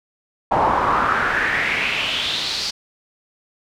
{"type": "noise with band-pass filter sweep", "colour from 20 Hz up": "brown", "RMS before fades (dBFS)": -20, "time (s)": [0.51, 2.71], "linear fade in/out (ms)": 10, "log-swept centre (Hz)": [830, 4900], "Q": 4.3, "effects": []}